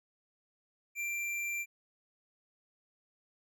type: tone with hard clipping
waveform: sine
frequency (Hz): 2361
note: D7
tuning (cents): +9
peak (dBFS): -35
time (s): 0.95-1.66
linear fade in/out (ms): 50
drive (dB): 13
effects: none